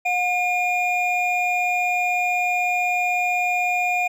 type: tone pair together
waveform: triangle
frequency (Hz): 720 / 2422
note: F#5 / D#7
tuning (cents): -47 / -47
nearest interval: octave + major sixth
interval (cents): 2100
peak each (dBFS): -20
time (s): 0.05-4.08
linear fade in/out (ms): 10
effects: none